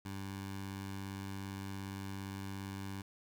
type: tone with notch filter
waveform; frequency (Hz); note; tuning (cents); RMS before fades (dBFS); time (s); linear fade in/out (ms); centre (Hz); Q
15% pulse; 97.4; G2; -11; -43; 0.05-3.02; 5; 450; 1.6
effects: 11-bit